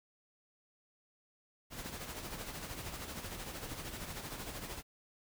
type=noise with tremolo; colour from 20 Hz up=pink; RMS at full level=-42 dBFS; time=1.7-4.83 s; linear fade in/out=50 ms; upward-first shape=sine; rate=13 Hz; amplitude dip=50%; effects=none